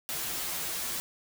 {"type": "noise with comb filter", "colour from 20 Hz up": "white", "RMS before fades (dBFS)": -34, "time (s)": [0.09, 1], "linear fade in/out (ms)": 0, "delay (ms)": 10, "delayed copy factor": -0.75, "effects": []}